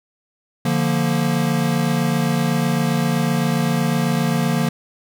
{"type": "chord", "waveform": "square", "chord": "Bb major", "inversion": "first", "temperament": "equal", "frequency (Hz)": [146.83, 174.61, 233.1], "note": ["D3", "F3", "Bb3"], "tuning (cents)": [0, 0, 0], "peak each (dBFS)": -22, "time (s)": [0.65, 4.69], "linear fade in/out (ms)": 5, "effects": []}